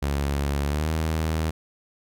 sawtooth tone with pitch glide, 70.8 to 79.47 Hz, C#2 to D#2, +37 to +37 cents, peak -19 dBFS, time 0.02-1.51 s, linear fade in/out 10 ms, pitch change +200 cents, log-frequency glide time 0.65-0.9 s, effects none

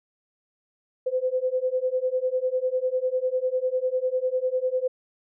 sine beating tone pair, 506 / 516 Hz, B4 / C5, +42 / -24 cents, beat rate 10 Hz, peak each -26 / -25 dBFS, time 1.06-4.88 s, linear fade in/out 10 ms, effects none

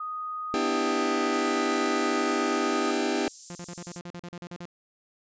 sine tone, 1244.5 Hz, D#6, in tune, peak -31 dBFS, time 0-2.91 s, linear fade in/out 5 ms
sawtooth chord, E minor seventh, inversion second, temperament just, 247.2 / 296.7 / 329.6 / 395.6 Hz, B3 / D4 / E4 / G4, +2 / +18 / 0 / +16 cents, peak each -27 / -26 / -27 / -25 dBFS, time 0.54-3.28 s, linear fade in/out 0 ms
white high-pass noise, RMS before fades -39 dBFS, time 1.32-4 s, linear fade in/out 10 ms, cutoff 5700 Hz, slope 24 dB/octave
sawtooth tone bursts, 174.61 Hz, F3, in tune, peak -33 dBFS, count 13, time 3.5-4.654 s, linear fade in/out 0 ms, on 50 ms, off 42 ms
effects resampled to 16000 Hz

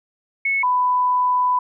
sine tone pair in turn, 2200 / 996.3 Hz, C#7 / B5, -14 / +15 cents, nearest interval octave + major second, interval 1371 cents, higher first, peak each -17 / -15 dBFS, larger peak second, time 0.45-0.63 / 0.63-1.59 s, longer second, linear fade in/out 5 ms, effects none

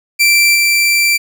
sawtooth tone with level steps, 2346 Hz, D7, 2 cents flat, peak -4 / -6 dBFS, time 0.19-1.18 s, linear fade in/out 20 ms, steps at 0.54 s, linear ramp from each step 20 ms, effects none

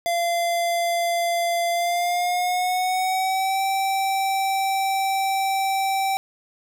square tone with pitch glide, 687 to 775.6 Hz, F5 to G5, -29 to -19 cents, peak -21 dBFS, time 0.06-6.17 s, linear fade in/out 0 ms, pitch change +210 cents, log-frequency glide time 1.71-3.62 s, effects none

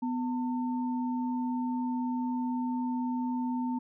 sine tone pair together, 249 / 901 Hz, B3 / A5, +14 / +41 cents, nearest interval octave + minor seventh, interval 2227 cents, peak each -29 / -37 dBFS, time 0.02-3.79 s, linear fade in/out 10 ms, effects none

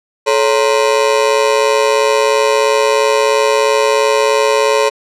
30% pulse ring-modulated tone, 493.9 Hz, B4, in tune, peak -4 dBFS, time 0.26-4.9 s, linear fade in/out 20 ms, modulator 61.5 Hz, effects low-pass 8000 Hz 12 dB/octave

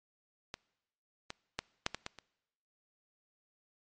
clicks, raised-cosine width 0.2 ms, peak -22 / -22 / -16 / -12 / -19 / -20 / -30 dBFS, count 7, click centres 0.541 / 1.304 / 1.59 / 1.864 / 1.946 / 2.064 / 2.187 s, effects noise-tail reverb RT60 1.0 s tail -24 dB re dry + MP3 48 kbps

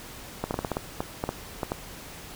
clicks, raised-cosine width 1 ms, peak -13 dBFS, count 12, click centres 0.44 / 0.509 / 0.542 / 0.59 / 0.648 / 0.717 / 0.769 / 1.005 / 1.239 / 1.291 / 1.632 / 1.719 s, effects pink hiss -43 dBFS RMS until 2.35 s

